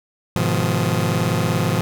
sawtooth chord, F half-diminished seventh, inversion first, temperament just, 104.77 / 125.72 / 157.15 / 174.61 Hz, Ab2 / Cb3 / Eb3 / F3, +16 / +31 / +18 / 0 cents, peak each -19 dBFS, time 0.36-1.81 s, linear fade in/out 0 ms, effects none

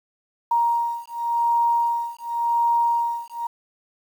sine beating tone pair, 938 / 938.9 Hz, A#5 / A#5, +11 / +12 cents, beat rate 0.9 Hz, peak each -22 dBFS, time 0.51-3.47 s, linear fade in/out 5 ms, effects 8-bit

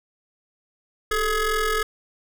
25% pulse ring-modulated tone, 416.3 Hz, G#4, 4 cents sharp, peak -14 dBFS, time 1.11-1.83 s, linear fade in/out 5 ms, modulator 854 Hz, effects none

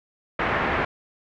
white low-pass noise, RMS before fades -24 dBFS, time 0.39-0.85 s, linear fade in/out 5 ms, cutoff 2000 Hz, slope 24 dB/octave, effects none

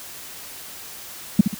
sine tone with echo, 204.3 Hz, G#3, 28 cents flat, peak -5 dBFS, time 1.39-1.41 s, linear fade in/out 5 ms, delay 68 ms, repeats 2, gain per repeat -9 dB, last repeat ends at 1.546 s, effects tanh soft clip ceiling -1 dBFS + white hiss -38 dBFS RMS until 1.59 s

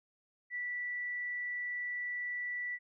sine tone, 1962 Hz, B6, 12 cents flat, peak -35 dBFS, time 0.5-2.79 s, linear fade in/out 50 ms, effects none

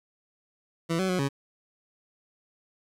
20% pulse tone with pitch steps, 166 / 188.5 / 182.5 / 138.7 Hz, E3 / F#3 / F#3 / C#3, +12 / +32 / -24 / +1 cents, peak -20 dBFS, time 0.89-1.29 s, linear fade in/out 20 ms, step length 100 ms, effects low-pass 10000 Hz 12 dB/octave + 9-bit

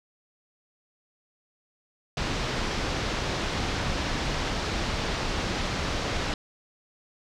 pink low-pass noise, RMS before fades -29 dBFS, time 2.17-6.34 s, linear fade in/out 2 ms, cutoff 5700 Hz, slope 24 dB/octave, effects none

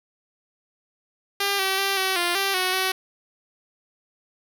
5% pulse tone with pitch steps, 399.2 / 383.9 / 392.4 / 380 / 348.9 / 391.8 / 369.7 / 377.2 Hz, G4 / G4 / G4 / F#4 / F4 / G4 / F#4 / F#4, +32 / -36 / +2 / +46 / -2 / -1 / -1 / +33 cents, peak -10 dBFS, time 1.4-2.92 s, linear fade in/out 5 ms, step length 190 ms, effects none

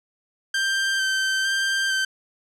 sawtooth tone with vibrato, 1565 Hz, G6, 3 cents flat, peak -17 dBFS, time 0.54-2.05 s, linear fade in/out 5 ms, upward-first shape square, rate 1.1 Hz, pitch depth 14 cents each way, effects low-pass 8000 Hz 12 dB/octave

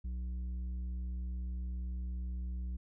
triangle tone with tanh clipping, 61.6 Hz, B1, 4 cents flat, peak -37 dBFS, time 0.04-2.77 s, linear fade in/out 10 ms, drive 11 dB, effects none

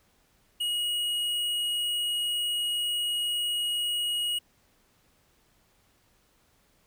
sine tone with tanh clipping, 2893 Hz, F#7, 40 cents flat, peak -28 dBFS, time 0.6-4.39 s, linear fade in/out 10 ms, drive 13 dB, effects pink hiss -66 dBFS RMS until 6.86 s

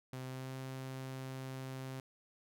sawtooth tone with pitch glide, 129.5 to 131.76 Hz, C3 to C3, -17 to +12 cents, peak -38 dBFS, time 0.13-2 s, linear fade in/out 2 ms, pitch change +29 cents, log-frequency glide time 0.24-0.56 s, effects none

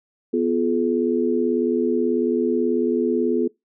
sine tone cluster, 247.8 / 349.3 / 427.6 Hz, B3 / F4 / A4, +6 / 0 / -49 cents, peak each -22 dBFS, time 0.33-3.48 s, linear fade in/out 10 ms, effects noise-tail reverb RT60 0.2 s tail -24 dB re dry

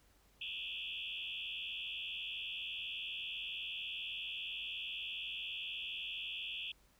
sine tone with frequency modulation, 2999 Hz, F#7, 23 cents sharp, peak -40 dBFS, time 0.41-6.72 s, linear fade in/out 5 ms, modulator 87.9 Hz, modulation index 5.1, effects added 50 Hz sine -70 dBFS peak until 6.99 s + pink hiss -70 dBFS RMS until 6.99 s

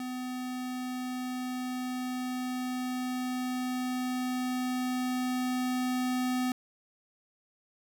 square tone with level ramp, 252.6 Hz, B3, 39 cents sharp, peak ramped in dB -35 to -28 dBFS, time 0-6.52 s, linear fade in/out 2 ms, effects none

